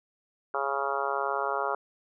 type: harmonic tone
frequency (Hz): 138.59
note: C#3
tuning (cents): 0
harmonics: 3 / 4 / 5 / 6 / 7 / 8 / 9 / 10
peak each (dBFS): -35 / -35 / -35 / -35 / -35 / -35 / -35 / -35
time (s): 0.54-1.75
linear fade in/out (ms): 2
effects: none